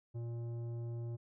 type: tone with tanh clipping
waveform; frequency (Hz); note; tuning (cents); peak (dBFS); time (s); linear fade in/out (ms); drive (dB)
sine; 117.5; A#2; +14; -40; 0.14-1.17; 20; 11
effects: none